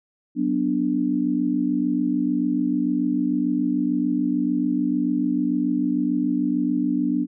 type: chord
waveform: sine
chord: B minor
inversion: second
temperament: equal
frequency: 185 / 246.9 / 293.7 Hz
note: F#3 / B3 / D4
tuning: 0 / 0 / 0 cents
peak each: -28 / -23 / -22 dBFS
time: 0.35-7.27 s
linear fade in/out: 50 ms
effects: none